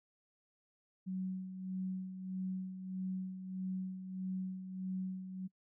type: tone with tremolo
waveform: sine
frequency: 187 Hz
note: F#3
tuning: 19 cents sharp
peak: -35 dBFS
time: 1.06-5.48 s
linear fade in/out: 20 ms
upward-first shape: sine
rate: 1.6 Hz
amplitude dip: 60%
effects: noise-tail reverb RT60 0.1 s tail -26 dB re dry